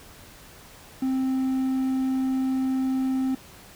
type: tone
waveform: triangle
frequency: 262.5 Hz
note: C4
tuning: 6 cents sharp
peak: -20 dBFS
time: 1.02-3.35 s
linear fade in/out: 5 ms
effects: pink hiss -48 dBFS RMS until 3.75 s